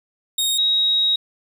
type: tone pair in turn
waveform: sawtooth / sine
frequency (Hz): 3729 / 3796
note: A#7 / A#7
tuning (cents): 0 / +31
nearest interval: unison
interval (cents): 31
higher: second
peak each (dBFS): -15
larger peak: neither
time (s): 0.38-0.58 / 0.58-1.16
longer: second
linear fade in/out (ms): 5
effects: 8-bit